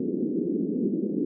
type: band-pass noise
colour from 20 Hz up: pink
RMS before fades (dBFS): -27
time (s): 0-1.25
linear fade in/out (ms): 5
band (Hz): 190 to 410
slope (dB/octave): 48
effects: none